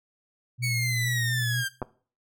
sine tone with vibrato, 120.7 Hz, B2, 39 cents flat, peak -27 dBFS, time 0.58-1.65 s, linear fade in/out 50 ms, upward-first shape sine, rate 4.2 Hz, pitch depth 41 cents each way
sawtooth linear sweep, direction down, 2245 to 1568 Hz, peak -24 dBFS, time 0.62-1.69 s, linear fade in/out 20 ms
clicks, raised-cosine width 1 ms, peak -17 dBFS, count 2, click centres 1.818 / 1.826 s
effects noise-tail reverb RT60 0.4 s tail -18 dB re dry

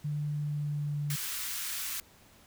sine tone with pitch glide, 148 to 146.05 Hz, D3 to D3, +14 to -9 cents, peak -30 dBFS, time 0.04-1.16 s, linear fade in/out 10 ms, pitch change -23 cents, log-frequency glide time 0.31-1.05 s
white high-pass noise, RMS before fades -36 dBFS, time 1.1-2 s, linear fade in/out 2 ms, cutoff 1200 Hz, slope 24 dB/octave
effects pink hiss -59 dBFS RMS until 2.46 s

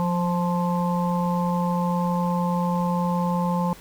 harmonic tone with a mistuned harmonic, 174.61 Hz, F3, in tune, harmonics 1 / 3 / 5 / 6, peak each -22 / -30 / -28 / -31 dBFS, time 0-3.73 s, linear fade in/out 0 ms, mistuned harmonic 1, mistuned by +24 cents, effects pink hiss -46 dBFS RMS until 3.8 s

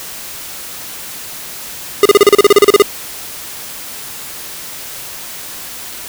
square tone bursts, 407.4 Hz, G#4, 33 cents flat, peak -3 dBFS, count 14, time 2.03-2.822 s, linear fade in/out 2 ms, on 25 ms, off 34 ms, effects white hiss -28 dBFS RMS until 6.08 s

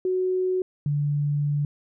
sine tone pair in turn, 370 / 145.65 Hz, F#4 / D3, 0 / -14 cents, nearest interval octave + major third, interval 1614 cents, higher first, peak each -21 dBFS, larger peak neither, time 0.05-0.62 / 0.86-1.65 s, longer second, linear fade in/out 2 ms, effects none

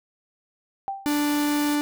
sine tone with exponential decay, 784 Hz, G5, in tune, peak -23 dBFS, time 0.88-1.21 s, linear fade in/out 0 ms, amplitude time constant 70 ms
45% pulse tone, 293.7 Hz, D4, in tune, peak -21 dBFS, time 1.06-1.81 s, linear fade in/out 0 ms
white noise, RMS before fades -36 dBFS, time 1.07-1.76 s, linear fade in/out 10 ms
effects none

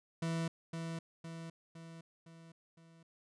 40% pulse tone with echo, 164.81 Hz, E3, in tune, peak -33 dBFS, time 0.22-0.48 s, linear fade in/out 5 ms, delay 510 ms, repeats 5, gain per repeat -5 dB, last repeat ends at 3.03 s, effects resampled to 22050 Hz

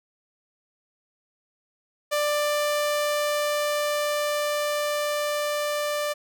sawtooth tone with level ramp, 591 Hz, D5, 11 cents sharp, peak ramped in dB -18 to -21 dBFS, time 2.11-6.14 s, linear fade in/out 20 ms, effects none

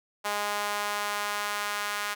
sawtooth tone with high-pass filter sweep, 206.2 Hz, G#3, 12 cents flat, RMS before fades -31 dBFS, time 0.24-2.15 s, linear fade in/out 20 ms, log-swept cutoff 820 to 1300 Hz, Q 1.4, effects none

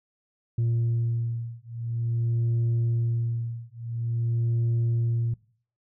sine beating tone pair, 116.4 / 116.88 Hz, A#2 / A#2, -2 / +5 cents, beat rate 0.48 Hz, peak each -25 dBFS, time 0.58-5.34 s, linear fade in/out 5 ms, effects noise-tail reverb RT60 0.5 s tail -22 dB re dry + tanh soft clip ceiling -20 dBFS

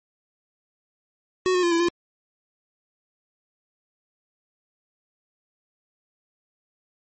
square tone with pitch steps, 369.8 / 361.7 / 345.5 / 335.4 / 346.1 Hz, F#4 / F#4 / F4 / E4 / F4, -1 / -39 / -19 / +30 / -16 cents, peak -19 dBFS, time 1.46-1.885 s, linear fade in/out 0 ms, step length 85 ms, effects MP3 32 kbps

